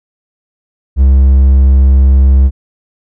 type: tone with hard clipping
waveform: triangle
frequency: 67.1 Hz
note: C2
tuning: 44 cents sharp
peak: -4 dBFS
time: 0.96-2.51 s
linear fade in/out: 50 ms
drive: 6 dB
effects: none